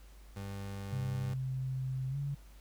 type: tone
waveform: 30% pulse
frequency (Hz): 98.9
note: G2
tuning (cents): +16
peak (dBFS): -37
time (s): 0.36-1.34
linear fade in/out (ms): 5
type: tone with pitch glide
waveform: sine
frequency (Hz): 130.81 to 141.01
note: C3 to C#3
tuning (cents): 0 to +30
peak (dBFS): -33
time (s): 0.92-2.35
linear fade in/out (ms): 10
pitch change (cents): +130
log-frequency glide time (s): 2.09-2.17
effects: added 50 Hz sine -52 dBFS peak until 2.6 s + pink hiss -63 dBFS RMS until 2.6 s